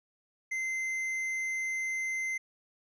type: tone with tanh clipping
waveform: triangle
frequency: 2072 Hz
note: C7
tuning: 17 cents flat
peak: -32 dBFS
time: 0.51-2.38 s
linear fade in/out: 10 ms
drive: 11 dB
effects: none